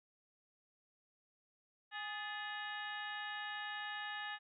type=harmonic tone with a mistuned harmonic; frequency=414.6 Hz; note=G#4; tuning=3 cents flat; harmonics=2 / 3 / 4 / 5 / 6 / 7 / 8 / 9; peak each=-47 / -51 / -44 / -55 / -57 / -50 / -59 / -53 dBFS; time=1.91-4.39 s; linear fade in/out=50 ms; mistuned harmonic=4; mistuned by=+77 cents; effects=none